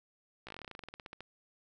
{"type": "slowing click train", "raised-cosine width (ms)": 0.3, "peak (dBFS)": -29, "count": 20, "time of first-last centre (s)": [0.47, 1.206], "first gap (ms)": 16, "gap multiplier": 1.09, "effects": []}